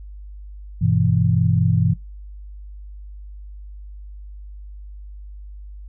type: chord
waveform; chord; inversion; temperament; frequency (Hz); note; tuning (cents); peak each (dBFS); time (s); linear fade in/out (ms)
sine; E minor; first; just; 98.89 / 123.61 / 164.81; G2 / B2 / E3; +16 / +2 / 0; -19; 0.81-1.94; 10
effects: noise-tail reverb RT60 0.2 s tail -20 dB re dry + added 50 Hz sine -34 dBFS peak until 5.88 s